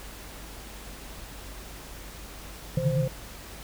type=tone cluster; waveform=sine; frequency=130 / 141.5 / 151 / 159.9 / 521 Hz; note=C3 / C#3 / D3 / D#3 / C5; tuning=-11 / +36 / +48 / +48 / -7 cents; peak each=-29 dBFS; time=2.77-3.08 s; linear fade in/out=5 ms; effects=added 50 Hz sine -44 dBFS peak until 3.63 s + pink hiss -44 dBFS RMS until 3.63 s